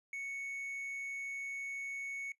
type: tone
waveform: triangle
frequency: 2217 Hz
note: C#7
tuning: in tune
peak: -37 dBFS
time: 0.13-2.32 s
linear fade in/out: 2 ms
effects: noise-tail reverb RT60 0.1 s tail -18 dB re dry + resampled to 32000 Hz